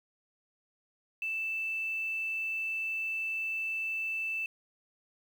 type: tone with quantisation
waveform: sine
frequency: 2647 Hz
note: E7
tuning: 7 cents sharp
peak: -31 dBFS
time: 1.22-4.46 s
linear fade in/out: 2 ms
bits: 9
effects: none